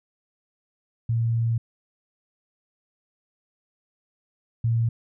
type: tone pair in turn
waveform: sine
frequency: 115.4 / 115.4 Hz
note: A#2 / A#2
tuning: -17 / -17 cents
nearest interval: unison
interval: 0 cents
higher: neither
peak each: -20 / -19 dBFS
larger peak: second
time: 1.09-1.58 / 4.64-4.89 s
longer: first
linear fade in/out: 5 ms
effects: none